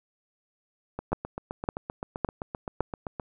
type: two click trains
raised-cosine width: 1 ms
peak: -19 / -11 dBFS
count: 18 / 4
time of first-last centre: 0.99-3.198 / 1.13-2.806 s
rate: 7.7 / 1.79 Hz
effects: none